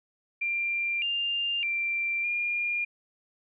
sine tone with pitch steps, 2378 / 2800 / 2360 / 2412 Hz, D7 / F7 / D7 / D7, +21 / +4 / +8 / +46 cents, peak -26 dBFS, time 0.41-2.85 s, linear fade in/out 10 ms, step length 610 ms, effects none

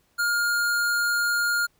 square tone, 1415 Hz, F6, 22 cents sharp, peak -22 dBFS, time 0.18-1.67 s, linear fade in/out 20 ms, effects pink hiss -66 dBFS RMS until 1.79 s

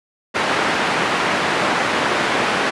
white band-pass noise, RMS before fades -19 dBFS, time 0.34-2.71 s, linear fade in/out 20 ms, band 180 to 1800 Hz, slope 12 dB/octave, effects resampled to 24000 Hz

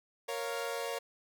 sawtooth chord, Bb minor, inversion none, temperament equal, 466.2 / 554.4 / 698.5 Hz, Bb4 / Db5 / F5, 0 / 0 / 0 cents, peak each -34 / -35 / -38 dBFS, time 0.28-0.99 s, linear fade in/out 10 ms, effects none

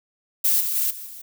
violet noise with level steps, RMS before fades -19 / -25 / -22 / -36 / -39 dBFS, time 0.44-1.22 s, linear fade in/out 10 ms, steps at 0.6 / 0.75 / 0.9 / 1.06 s, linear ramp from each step 10 ms, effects none

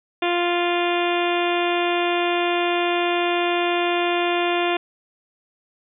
harmonic tone, 349.2 Hz, F4, in tune, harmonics 1 / 2 / 3 / 4 / 5 / 6 / 7 / 8 / 9 / 10, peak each -22 / -24 / -29 / -32 / -32 / -34 / -29 / -31 / -37 / -33 dBFS, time 0.22-4.77 s, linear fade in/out 5 ms, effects none

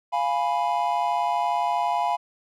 triangle chord, F diminished, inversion none, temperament equal, 698.5 / 830.6 / 987.8 Hz, F5 / Ab5 / Cb6, 0 / 0 / 0 cents, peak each -24 dBFS, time 0.12-2.17 s, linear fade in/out 20 ms, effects none

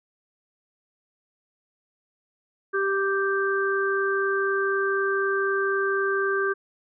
harmonic tone, 392 Hz, G4, in tune, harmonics 1 / 3 / 4, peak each -24 / -29 / -26 dBFS, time 2.73-6.54 s, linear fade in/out 20 ms, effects none

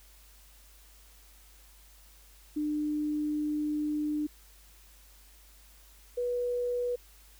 sine tone pair in turn, 300 / 488.2 Hz, D4 / B4, +37 / -20 cents, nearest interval minor sixth, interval 843 cents, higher second, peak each -28 dBFS, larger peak neither, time 2.56-4.27 / 6.17-6.96 s, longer first, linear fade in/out 10 ms, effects added 50 Hz sine -56 dBFS peak until 7.39 s + white hiss -59 dBFS RMS until 7.39 s

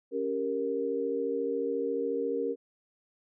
sine chord, G diminished, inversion second, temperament equal, 277.2 / 392 / 466.2 Hz, Db4 / G4 / Bb4, 0 / 0 / 0 cents, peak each -35 / -34 / -30 dBFS, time 0.11-2.56 s, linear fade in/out 50 ms, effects none

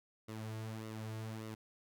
sawtooth tone with flanger, 110 Hz, A2, in tune, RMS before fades -44 dBFS, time 0.28-1.55 s, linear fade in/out 10 ms, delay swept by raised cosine 1.2 to 4 ms, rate 1.7 Hz, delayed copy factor -0.6, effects none

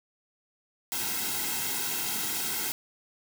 white noise with comb filter, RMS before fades -31 dBFS, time 0.92-2.72 s, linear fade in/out 0 ms, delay 1.7 ms, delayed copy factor -0.95, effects none

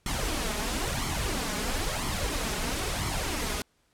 pink noise with flanger, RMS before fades -30 dBFS, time 0.06-3.62 s, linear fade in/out 2 ms, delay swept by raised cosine 0.92 to 4.82 ms, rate 1 Hz, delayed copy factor +0.6, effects pink hiss -69 dBFS RMS until 3.93 s + low-pass 11000 Hz 12 dB/octave

